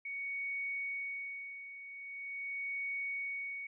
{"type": "tone with tremolo", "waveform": "sine", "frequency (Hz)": 2232, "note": "C#7", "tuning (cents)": 11, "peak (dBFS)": -35, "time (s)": [0.05, 3.67], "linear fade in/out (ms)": 5, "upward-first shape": "sine", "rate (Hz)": 0.43, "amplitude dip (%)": 70, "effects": []}